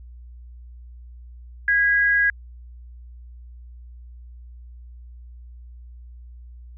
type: tone pair together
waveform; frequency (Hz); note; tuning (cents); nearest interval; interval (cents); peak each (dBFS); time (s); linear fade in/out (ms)
sine; 1646.7 / 1975.5; G#6 / B6; -15 / 0; minor third; 315; -16 / -24; 1.68-2.3; 2
effects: added 60 Hz sine -39 dBFS peak until 6.77 s